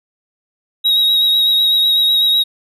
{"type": "tone with vibrato", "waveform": "triangle", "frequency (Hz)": 3809, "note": "A#7", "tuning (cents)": 37, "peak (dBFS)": -9, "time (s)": [0.84, 2.44], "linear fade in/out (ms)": 20, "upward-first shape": "triangle", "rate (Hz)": 8, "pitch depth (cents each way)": 28, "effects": []}